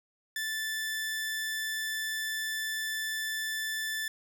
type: tone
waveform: sawtooth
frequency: 1757 Hz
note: A6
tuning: 3 cents flat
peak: -28 dBFS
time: 0.36-4.08 s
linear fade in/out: 2 ms
effects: none